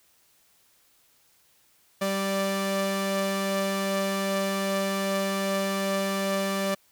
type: tone pair together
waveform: sawtooth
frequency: 194.92 / 587.3 Hz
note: G3 / D5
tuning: -10 / 0 cents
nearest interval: octave + perfect fifth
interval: 1910 cents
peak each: -24 dBFS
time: 2.01-6.75 s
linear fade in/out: 10 ms
effects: white hiss -63 dBFS RMS until 6.91 s